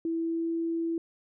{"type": "tone with pitch glide", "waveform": "sine", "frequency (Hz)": [329.6, 331.7], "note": ["E4", "E4"], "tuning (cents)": [0, 11], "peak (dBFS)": -27, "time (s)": [0.05, 0.98], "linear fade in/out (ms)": 2, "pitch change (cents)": 11, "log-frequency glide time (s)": [0.18, 0.5], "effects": []}